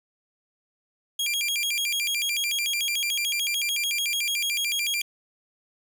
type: tone with vibrato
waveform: sawtooth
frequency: 2794 Hz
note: F7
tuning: in tune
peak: -21 dBFS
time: 1.19-5.02 s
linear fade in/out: 5 ms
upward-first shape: square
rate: 6.8 Hz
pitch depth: 280 cents each way
effects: none